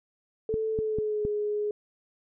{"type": "tone with pitch glide", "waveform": "sine", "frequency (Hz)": [440, 418], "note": ["A4", "G#4"], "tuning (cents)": [0, 11], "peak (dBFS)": -26, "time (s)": [0.49, 1.71], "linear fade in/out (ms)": 2, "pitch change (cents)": -89, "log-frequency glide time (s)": [0.73, 1.29]}
{"type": "clicks", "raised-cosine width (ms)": 3, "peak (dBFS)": -19, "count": 4, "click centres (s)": [0.541, 0.789, 0.986, 1.251]}
{"effects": []}